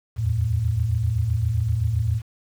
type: tone cluster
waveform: sine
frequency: 78.8 / 86.5 / 112.4 Hz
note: D#2 / F2 / A2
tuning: +23 / -16 / +37 cents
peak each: -27 / -26 / -21 dBFS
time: 0.16-2.22 s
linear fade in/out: 50 ms
effects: 8-bit